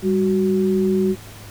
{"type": "tone pair together", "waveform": "sine", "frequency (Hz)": [197.38, 372.6], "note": ["G3", "F#4"], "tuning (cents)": [12, 12], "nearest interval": "major seventh", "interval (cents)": 1100, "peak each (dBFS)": -18, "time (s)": [0.02, 1.16], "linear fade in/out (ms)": 50, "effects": ["added 104 Hz sine -40 dBFS peak until 1.5 s", "pink hiss -41 dBFS RMS until 1.5 s"]}